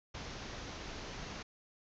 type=low-pass noise; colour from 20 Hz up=pink; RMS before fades=-45 dBFS; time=0.14-1.43 s; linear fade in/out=10 ms; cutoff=6600 Hz; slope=96 dB/octave; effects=none